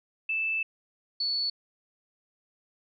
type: tone pair in turn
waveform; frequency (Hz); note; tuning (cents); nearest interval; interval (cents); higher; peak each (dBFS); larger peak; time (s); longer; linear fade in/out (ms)
sine; 2637 / 4435; E7 / C#8; 0 / 0; major sixth; 900; second; -26; neither; 0.29-0.63 / 1.2-1.5; first; 5
effects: none